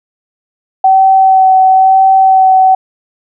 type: tone with vibrato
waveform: sine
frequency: 762 Hz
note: G5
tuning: 49 cents flat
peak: -3 dBFS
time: 0.84-2.75 s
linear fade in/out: 5 ms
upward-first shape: sine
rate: 1 Hz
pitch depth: 13 cents each way
effects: none